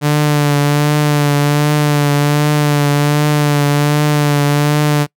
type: tone with vibrato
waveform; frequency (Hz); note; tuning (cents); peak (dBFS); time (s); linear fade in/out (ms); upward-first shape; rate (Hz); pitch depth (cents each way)
sawtooth; 146.83; D3; 0; -6; 0.01-5.07; 50; triangle; 1.3; 35
effects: noise-tail reverb RT60 0.1 s tail -24 dB re dry